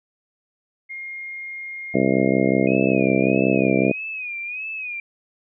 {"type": "tone", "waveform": "sine", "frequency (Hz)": 2131, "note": "C7", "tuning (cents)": 31, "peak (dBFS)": -30, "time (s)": [0.89, 2.68], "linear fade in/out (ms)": 20}
{"type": "harmonic tone", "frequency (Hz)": 65.41, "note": "C2", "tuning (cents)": 0, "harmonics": [2, 3, 4, 5, 6, 7, 8, 9, 10], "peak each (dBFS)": [-28, -22, -22, -23, -25, -25, -27, -27, -27], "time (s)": [1.94, 3.92], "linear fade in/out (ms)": 5}
{"type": "tone with vibrato", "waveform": "sine", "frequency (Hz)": 2489, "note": "D#7", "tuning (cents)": 0, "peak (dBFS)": -27, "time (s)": [2.67, 5], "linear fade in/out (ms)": 2, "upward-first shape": "sine", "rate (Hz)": 1.6, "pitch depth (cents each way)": 93}
{"effects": []}